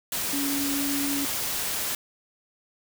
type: tone in noise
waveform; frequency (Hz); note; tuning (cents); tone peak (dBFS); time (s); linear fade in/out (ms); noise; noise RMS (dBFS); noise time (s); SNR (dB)
sine; 281.3; C#4; +26; -27; 0.33-1.25; 2; white; -29; 0.12-1.95; -1
effects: none